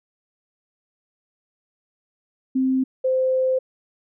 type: tone pair in turn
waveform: sine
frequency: 261.6 / 518.7 Hz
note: C4 / C5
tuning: 0 / -15 cents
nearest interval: octave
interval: 1185 cents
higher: second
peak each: -17 dBFS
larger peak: neither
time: 2.55-2.84 / 3.04-3.59 s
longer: second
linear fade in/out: 10 ms
effects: none